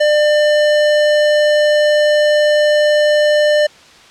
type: tone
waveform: square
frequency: 598 Hz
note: D5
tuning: 31 cents sharp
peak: -10 dBFS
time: 0-3.67 s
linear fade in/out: 10 ms
effects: white hiss -42 dBFS RMS until 4.1 s + low-pass 5000 Hz 12 dB/octave